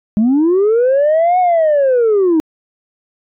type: linear two-way sweep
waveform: sine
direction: up then down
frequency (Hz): 202.9 to 740 to 304.9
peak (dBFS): -7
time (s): 0.17-2.4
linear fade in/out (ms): 0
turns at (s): 1.39
effects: tanh soft clip ceiling -7 dBFS